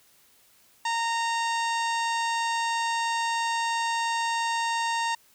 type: harmonic tone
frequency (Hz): 923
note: A#5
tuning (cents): -17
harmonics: 1 / 2 / 3 / 4 / 5 / 6 / 7 / 8 / 9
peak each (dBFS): -26 / -32 / -36 / -38 / -40 / -42 / -43 / -44 / -45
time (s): 0.85-5.15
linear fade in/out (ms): 5
effects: white hiss -60 dBFS RMS until 5.34 s